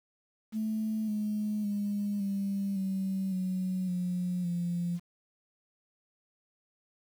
sine tone with pitch steps, 217.9 / 211 / 204.2 / 197.75 / 191.45 / 185.36 / 179.46 / 173.75 Hz, A3 / G#3 / G#3 / G3 / G3 / F#3 / F3 / F3, -17 / +28 / -29 / +15 / -41 / +3 / +47 / -9 cents, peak -28 dBFS, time 0.52-5 s, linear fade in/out 50 ms, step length 560 ms, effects tanh soft clip ceiling -24 dBFS + 9-bit

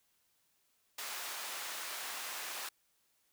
pink high-pass noise, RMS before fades -42 dBFS, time 0.98-2.69 s, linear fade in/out 5 ms, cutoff 930 Hz, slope 12 dB/octave, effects white hiss -75 dBFS RMS until 3.32 s

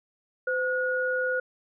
sine tone pair together, 511 / 1448 Hz, C5 / F#6, -41 / -38 cents, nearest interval octave + tritone, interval 1803 cents, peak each -27 dBFS, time 0.47-1.4 s, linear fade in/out 5 ms, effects none

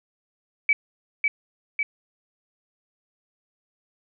sine tone with echo, 2292 Hz, D7, 43 cents flat, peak -15 dBFS, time 0.69-0.73 s, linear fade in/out 2 ms, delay 550 ms, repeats 2, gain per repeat -3 dB, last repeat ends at 1.83 s, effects none

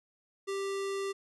square tone, 392.9 Hz, G4, 4 cents sharp, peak -33 dBFS, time 0.47-1.13 s, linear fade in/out 20 ms, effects resampled to 24000 Hz

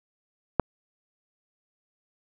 click, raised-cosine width 1 ms, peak -5 dBFS, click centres 0.597 s, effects none

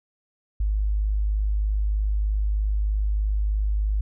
sine tone, 51.6 Hz, G#1, 10 cents flat, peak -20 dBFS, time 0.6-4.01 s, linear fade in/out 5 ms, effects none

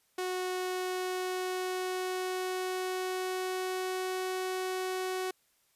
sawtooth tone with pitch glide, 367.6 to 372.1 Hz, F#4 to F#4, -11 to +10 cents, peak -28 dBFS, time 0.18-5.31 s, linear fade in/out 5 ms, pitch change +21 cents, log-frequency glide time 0.52-4.28 s, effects white hiss -71 dBFS RMS until 5.75 s + resampled to 32000 Hz

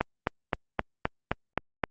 click train, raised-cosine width 0.5 ms, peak -9 dBFS, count 8, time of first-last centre 0.01-1.838 s, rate 3.83 Hz, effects Opus 32 kbps

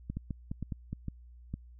two click trains, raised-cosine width 5 ms, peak -23 / -23 dBFS, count 4 / 5, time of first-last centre 0.17-1.54 / 0.1-0.93 s, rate 2.19 / 4.82 Hz, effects added 60 Hz sine -50 dBFS peak until 1.79 s

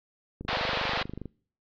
click train, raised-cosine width 3 ms, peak -24 dBFS, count 22, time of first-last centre 0.41-1.257 s, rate 24.8 Hz
pink band-pass noise, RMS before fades -30 dBFS, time 0.48-1.03 s, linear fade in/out 5 ms, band 460 to 4500 Hz, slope 48 dB/octave
effects noise-tail reverb RT60 0.5 s tail -25 dB re dry

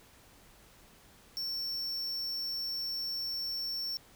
square tone, 5440 Hz, F8, 46 cents flat, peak -34 dBFS, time 1.37-3.97 s, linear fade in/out 0 ms, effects pink hiss -59 dBFS RMS until 4.15 s

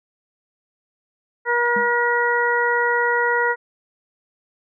harmonic tone, 478.4 Hz, A#4, 45 cents sharp, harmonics 1 / 2 / 3 / 4, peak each -22 / -22 / -22 / -22 dBFS, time 1.45-3.56 s, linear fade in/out 50 ms
clicks, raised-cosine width 0.3 ms, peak -32 / -34 dBFS, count 2, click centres 1.658 / 1.677 s
triangle tone with exponential decay, 206.3 Hz, G#3, 11 cents flat, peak -22 dBFS, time 1.76-1.96 s, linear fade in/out 5 ms, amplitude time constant 42 ms
effects none

